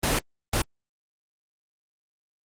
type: noise bursts at uneven times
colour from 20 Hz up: pink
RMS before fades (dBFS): -23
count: 2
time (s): 0.03-0.19 / 0.53-0.62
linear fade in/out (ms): 5
effects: low-pass 12000 Hz 12 dB/octave + Opus 24 kbps